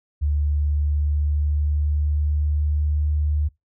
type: tone with pitch glide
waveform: sine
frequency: 73.42 to 74.83 Hz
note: D2 to D2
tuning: 0 to +33 cents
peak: -18 dBFS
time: 0.21-3.49 s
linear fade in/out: 20 ms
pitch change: +33 cents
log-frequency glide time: 0.45-3.21 s
effects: noise-tail reverb RT60 0.2 s tail -24 dB re dry